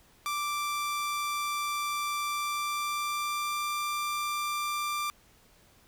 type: tone with pitch glide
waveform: sawtooth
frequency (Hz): 1174.7 to 1183.6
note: D6 to D6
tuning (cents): 0 to +13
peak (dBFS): -26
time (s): 0.26-5.1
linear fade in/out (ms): 0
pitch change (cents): +13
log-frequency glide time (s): 2.28-3.71
effects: pink hiss -61 dBFS RMS until 5.87 s